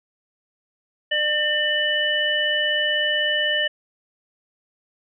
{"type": "tone cluster", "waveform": "sine", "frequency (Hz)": [600, 1804, 2972], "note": ["D5", "A6", "F#7"], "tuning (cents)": [37, 43, 7], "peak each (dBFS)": [-27, -22, -22], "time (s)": [1.11, 3.68], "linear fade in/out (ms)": 10, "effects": []}